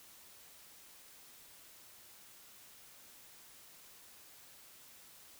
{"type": "silence", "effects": ["white hiss -58 dBFS RMS until 5.39 s"]}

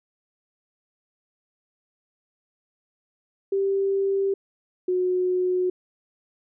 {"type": "tone pair in turn", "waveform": "sine", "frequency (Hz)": [391.9, 364.9], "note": ["G4", "F#4"], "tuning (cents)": [0, -24], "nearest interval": "minor second", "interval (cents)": 124, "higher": "first", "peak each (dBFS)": -20, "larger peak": "neither", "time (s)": [[3.52, 4.34], [4.88, 5.7]], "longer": "neither", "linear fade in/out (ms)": 5, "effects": []}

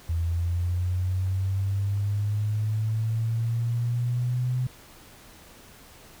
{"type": "linear sweep", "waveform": "sine", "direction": "up", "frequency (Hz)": [82.41, 127.1], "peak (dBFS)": -23, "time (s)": [0.09, 4.67], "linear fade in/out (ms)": 5, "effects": ["pink hiss -50 dBFS RMS until 6.2 s"]}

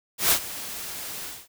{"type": "noise with ADSR envelope", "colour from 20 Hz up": "white", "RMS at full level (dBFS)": -18, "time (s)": [0.18, 1.48], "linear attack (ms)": 130, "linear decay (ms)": 82, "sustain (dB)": -17, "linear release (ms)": 230, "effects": []}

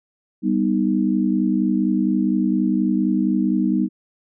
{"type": "chord", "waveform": "sine", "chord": "G augmented", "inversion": "none", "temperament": "equal", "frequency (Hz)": [196, 246.9, 311.1], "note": ["G3", "B3", "D#4"], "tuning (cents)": [0, 0, 0], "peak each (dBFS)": [-20, -21, -21], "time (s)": [0.42, 3.89], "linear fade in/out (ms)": 50, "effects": []}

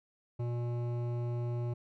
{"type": "tone with hard clipping", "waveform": "sine", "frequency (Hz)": 120, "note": "B2", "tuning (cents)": -49, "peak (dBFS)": -34, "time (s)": [0.39, 1.74], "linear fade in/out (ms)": 10, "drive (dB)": 13, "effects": []}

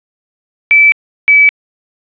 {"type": "tone pair in turn", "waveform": "sine", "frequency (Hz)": [2314, 2294], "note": ["D7", "D7"], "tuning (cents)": [-26, -41], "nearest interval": "unison", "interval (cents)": 15, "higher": "first", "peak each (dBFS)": -3, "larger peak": "neither", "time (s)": [[0.71, 0.92], [1.28, 1.49]], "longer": "neither", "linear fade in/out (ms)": 0, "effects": ["resampled to 8000 Hz", "7-bit"]}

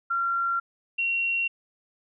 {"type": "tone pair in turn", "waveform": "sine", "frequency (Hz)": [1374, 2740], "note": ["F6", "F7"], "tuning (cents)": [-29, -34], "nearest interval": "octave", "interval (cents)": 1195, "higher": "second", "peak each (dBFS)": -23, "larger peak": "neither", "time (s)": [[0.1, 0.6], [0.98, 1.48]], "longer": "neither", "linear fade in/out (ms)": 10, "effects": []}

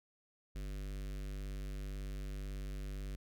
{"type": "tone with notch filter", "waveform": "square", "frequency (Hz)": 49.05, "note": "G1", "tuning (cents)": 2, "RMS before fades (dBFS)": -42, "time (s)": [0.55, 3.16], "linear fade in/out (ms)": 10, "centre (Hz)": 880, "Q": 0.93, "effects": []}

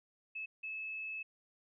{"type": "tone bursts at uneven times", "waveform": "sine", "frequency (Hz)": 2600, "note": "E7", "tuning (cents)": -24, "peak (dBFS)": -39, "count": 2, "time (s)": [[0.35, 0.46], [0.63, 1.23]], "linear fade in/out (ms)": 10, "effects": []}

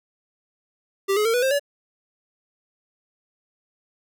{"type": "tone with pitch steps", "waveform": "square", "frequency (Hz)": [392, 422.6, 455.5, 491, 529.3, 570.6], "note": ["G4", "G#4", "A#4", "B4", "C5", "C#5"], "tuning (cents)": [0, 30, -40, -10, 20, 50], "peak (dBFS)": -19, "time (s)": [1.08, 1.596], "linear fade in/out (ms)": 20, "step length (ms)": 86, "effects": []}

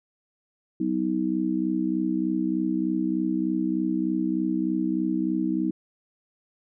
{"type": "harmonic tone", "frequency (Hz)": 63.3, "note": "B1", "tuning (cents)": 43, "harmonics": [3, 4, 5], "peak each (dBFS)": [-29, -28, -25], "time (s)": [0.8, 5.71], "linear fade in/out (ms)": 5, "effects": []}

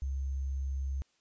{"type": "tone with sample-and-hold", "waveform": "sine", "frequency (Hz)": 67.6, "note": "C#2", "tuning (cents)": -43, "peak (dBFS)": -31, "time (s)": [0.02, 1.02], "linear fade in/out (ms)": 0, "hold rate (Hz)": 6300, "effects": ["white hiss -72 dBFS RMS until 1.2 s", "resampled to 16000 Hz"]}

